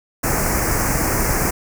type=band-stop noise; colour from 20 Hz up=pink; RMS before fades=-19 dBFS; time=0.23-1.51 s; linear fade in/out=10 ms; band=2300 to 5300 Hz; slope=48 dB/octave; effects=none